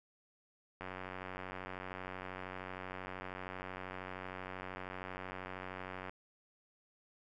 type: click train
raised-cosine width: 0.5 ms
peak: -28 dBFS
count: 492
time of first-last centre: 0.81-6.095 s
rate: 92.9 Hz
effects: none